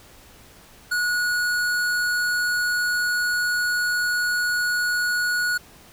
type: tone with hard clipping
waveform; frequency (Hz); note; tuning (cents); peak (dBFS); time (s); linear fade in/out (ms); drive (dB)
sine; 1457; F#6; -27; -22; 0.91-5.58; 10; 16
effects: pink hiss -49 dBFS RMS until 5.92 s